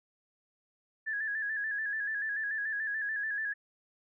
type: tone with vibrato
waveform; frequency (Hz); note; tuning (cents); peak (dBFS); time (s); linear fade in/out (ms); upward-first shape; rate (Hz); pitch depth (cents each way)
sine; 1710; A6; -50; -31; 1.06-3.54; 20; square; 6.9; 53
effects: none